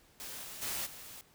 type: noise with level steps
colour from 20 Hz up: white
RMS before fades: -44 / -46 / -37 / -49 dBFS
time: 0.2-1.21 s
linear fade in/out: 0 ms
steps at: 0.43 / 0.61 / 0.85 s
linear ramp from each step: 20 ms
effects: pink hiss -64 dBFS RMS until 1.34 s